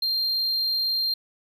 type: tone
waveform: triangle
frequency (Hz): 4186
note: C8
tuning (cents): 0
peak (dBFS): -21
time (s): 0.02-1.14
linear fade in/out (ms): 5
effects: none